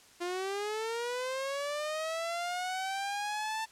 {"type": "linear sweep", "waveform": "sawtooth", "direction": "up", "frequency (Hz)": [345.4, 892], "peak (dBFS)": -29, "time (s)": [0.2, 3.66], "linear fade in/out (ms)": 20, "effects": ["white hiss -58 dBFS RMS until 3.71 s", "low-pass 9000 Hz 12 dB/octave"]}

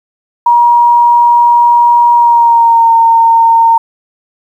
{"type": "tone with pitch glide", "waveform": "sine", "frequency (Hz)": [952, 915.9], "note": ["A#5", "A#5"], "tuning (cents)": [36, -31], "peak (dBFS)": -3, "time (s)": [0.46, 3.78], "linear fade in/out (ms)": 5, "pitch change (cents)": -67, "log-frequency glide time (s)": [2.13, 2.9], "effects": ["7-bit"]}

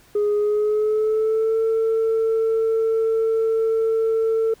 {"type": "tone with pitch glide", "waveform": "sine", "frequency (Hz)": [415.3, 447.7], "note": ["G#4", "A4"], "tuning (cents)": [0, 30], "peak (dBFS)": -15, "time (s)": [0.15, 4.54], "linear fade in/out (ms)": 5, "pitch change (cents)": 130, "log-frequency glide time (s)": [0.36, 1.59], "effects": ["tanh soft clip ceiling -15 dBFS", "pink hiss -53 dBFS RMS until 4.6 s"]}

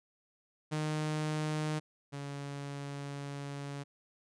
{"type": "tone pair in turn", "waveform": "sawtooth", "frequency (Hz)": [153.6, 141.49], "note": ["D#3", "C#3"], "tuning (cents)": [-22, 36], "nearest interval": "minor second", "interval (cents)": 142, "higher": "first", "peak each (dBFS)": [-28, -35], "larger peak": "first", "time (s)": [[0.71, 1.8], [2.12, 3.84]], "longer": "second", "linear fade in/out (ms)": 20, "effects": ["resampled to 22050 Hz"]}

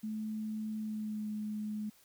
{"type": "tone with pitch glide", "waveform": "sine", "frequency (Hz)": [216.3, 212.2], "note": ["A3", "G#3"], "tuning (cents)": [-29, 38], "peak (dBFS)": -35, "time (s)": [0.03, 1.9], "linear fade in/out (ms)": 10, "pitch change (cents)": -33, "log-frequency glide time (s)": [0.79, 1.28], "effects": ["white hiss -64 dBFS RMS until 2.04 s"]}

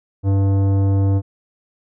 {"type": "tone with tanh clipping", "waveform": "sine", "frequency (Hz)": 98, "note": "G2", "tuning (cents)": 0, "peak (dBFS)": -15, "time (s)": [0.23, 1.22], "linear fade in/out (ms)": 50, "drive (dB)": 14, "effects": []}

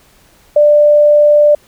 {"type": "tone", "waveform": "sine", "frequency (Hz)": 592, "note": "D5", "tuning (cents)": 14, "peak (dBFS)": -4, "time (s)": [0.56, 1.55], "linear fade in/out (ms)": 5, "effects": ["pink hiss -48 dBFS RMS until 1.67 s"]}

